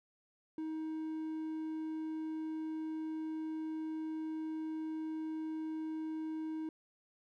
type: tone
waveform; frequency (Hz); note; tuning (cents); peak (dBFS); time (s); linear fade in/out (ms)
triangle; 315.5; D#4; +24; -35; 0.58-6.69; 2
effects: none